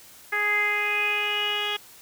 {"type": "tone with low-pass filter sweep", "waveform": "10% pulse", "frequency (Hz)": 415.3, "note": "G#4", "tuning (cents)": 0, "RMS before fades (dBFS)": -25, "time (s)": [0.32, 1.77], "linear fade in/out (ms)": 10, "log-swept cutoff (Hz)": [1900, 3300], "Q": 8.3, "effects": ["white hiss -49 dBFS RMS until 2.01 s"]}